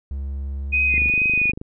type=tone with pitch glide; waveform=triangle; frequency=68.8 to 70.94 Hz; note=C#2 to C#2; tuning=-12 to +41 cents; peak=-23 dBFS; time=0.11-1.09 s; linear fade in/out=0 ms; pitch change=+53 cents; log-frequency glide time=0.58-0.93 s
type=tone with vibrato; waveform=sine; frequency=2489 Hz; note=D#7; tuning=in tune; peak=-16 dBFS; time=0.72-1.52 s; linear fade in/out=20 ms; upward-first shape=triangle; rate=2.3 Hz; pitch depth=21 cents each way
type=tone with exponential growth; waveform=sine; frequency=2093 Hz; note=C7; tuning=in tune; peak=-22 dBFS; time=0.82-0.98 s; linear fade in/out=2 ms; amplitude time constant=34 ms
type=click train; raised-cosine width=3 ms; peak=-19 dBFS; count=18; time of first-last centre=0.94-1.615 s; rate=25.2 Hz
effects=none